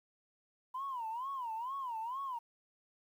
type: tone with vibrato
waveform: sine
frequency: 987.8 Hz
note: B5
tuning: in tune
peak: -36 dBFS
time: 0.74-2.39 s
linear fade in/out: 10 ms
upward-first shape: sine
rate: 2.2 Hz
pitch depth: 200 cents each way
effects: tanh soft clip ceiling -32 dBFS + 11-bit